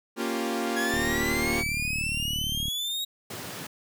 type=chord; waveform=sawtooth; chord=G half-diminished seventh; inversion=first; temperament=equal; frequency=233.1 / 277.2 / 349.2 / 392 Hz; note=Bb3 / Db4 / F4 / G4; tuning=0 / 0 / 0 / 0 cents; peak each=-27 / -30 / -28 / -31 dBFS; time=0.16-1.64 s; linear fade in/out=50 ms
type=exponential sweep; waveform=40% pulse; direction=up; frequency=1661.2 to 3816 Hz; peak=-27 dBFS; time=0.76-3.05 s; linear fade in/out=10 ms
type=click train; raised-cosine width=5 ms; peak=-23 dBFS; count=66; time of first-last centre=0.94-2.683 s; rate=37.3 Hz
type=high-pass noise; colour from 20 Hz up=pink; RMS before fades=-38 dBFS; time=3.3-3.67 s; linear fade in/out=5 ms; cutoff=100 Hz; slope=48 dB/octave
effects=none